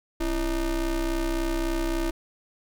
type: ring-modulated tone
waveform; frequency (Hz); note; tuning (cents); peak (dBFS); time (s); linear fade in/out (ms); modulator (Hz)
square; 151.2; D#3; -49; -22; 0.2-2.11; 10; 183
effects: none